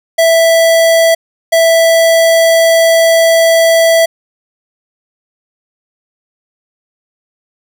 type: tone bursts at uneven times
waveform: square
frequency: 659.3 Hz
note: E5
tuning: in tune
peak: -6 dBFS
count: 2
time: 0.18-1.15 / 1.52-4.06 s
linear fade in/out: 10 ms
effects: none